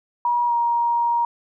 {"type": "tone with pitch glide", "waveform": "sine", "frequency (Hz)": [959, 943.1], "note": ["A#5", "A#5"], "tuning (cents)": [49, 20], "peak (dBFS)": -17, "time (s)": [0.25, 1.25], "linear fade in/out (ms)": 2, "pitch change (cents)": -29, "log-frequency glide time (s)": [0.47, 0.53], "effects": []}